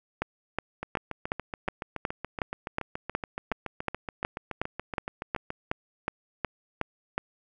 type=two click trains; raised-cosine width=0.5 ms; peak=-18 / -12 dBFS; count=34 / 20; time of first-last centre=0.83-5.504 / 0.22-7.18 s; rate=7.06 / 2.73 Hz; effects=none